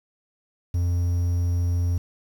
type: tone with quantisation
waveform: triangle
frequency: 87.31 Hz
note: F2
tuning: in tune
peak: -18 dBFS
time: 0.74-1.98 s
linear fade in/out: 5 ms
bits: 8
effects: none